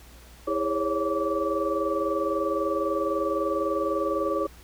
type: tone cluster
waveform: sine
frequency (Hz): 326.5 / 410.3 / 543 / 563 / 1156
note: E4 / G#4 / C#5 / C#5 / D6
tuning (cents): -17 / -21 / -36 / +27 / -28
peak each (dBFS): -30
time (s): 0.47-4.47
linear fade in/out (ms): 10
effects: added 60 Hz sine -48 dBFS peak until 4.63 s + pink hiss -52 dBFS RMS until 4.63 s